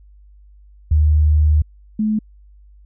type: tone pair in turn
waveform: sine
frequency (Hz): 76 / 215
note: D#2 / A3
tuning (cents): -40 / -40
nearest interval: octave + tritone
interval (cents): 1800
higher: second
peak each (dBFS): -10 / -15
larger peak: first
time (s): 0.91-1.62 / 1.99-2.19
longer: first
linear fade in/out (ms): 5
effects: added 50 Hz sine -43 dBFS peak until 2.85 s